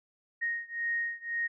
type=beating tone pair; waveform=sine; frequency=1864.7 / 1866.6 Hz; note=A#6 / A#6; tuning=0 / +2 cents; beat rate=1.9 Hz; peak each=-33 / -34 dBFS; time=0.41-1.48 s; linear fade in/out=20 ms; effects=none